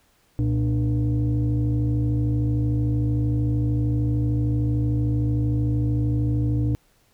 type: tone with frequency modulation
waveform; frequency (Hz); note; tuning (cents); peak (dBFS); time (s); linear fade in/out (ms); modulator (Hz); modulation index
sine; 117.1; A#2; +8; -18; 0.39-6.75; 0; 181; 0.86
effects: tanh soft clip ceiling -14 dBFS + pink hiss -62 dBFS RMS until 7.13 s